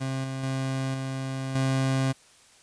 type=tone with level steps; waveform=30% pulse; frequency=133.1 Hz; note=C3; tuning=30 cents sharp; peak=-25 / -28 / -24 / -27 / -20 dBFS; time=0-2.13 s; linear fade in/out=20 ms; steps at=0.24 / 0.43 / 0.94 / 1.55 s; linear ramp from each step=2 ms; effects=white hiss -56 dBFS RMS until 2.62 s + resampled to 22050 Hz